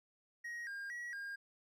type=tone with pitch steps; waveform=triangle; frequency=1887 / 1610 / 1920 / 1614 Hz; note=A#6 / G6 / B6 / G#6; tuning=+21 / +46 / -49 / -50 cents; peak=-40 dBFS; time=0.44-1.36 s; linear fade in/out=10 ms; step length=230 ms; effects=none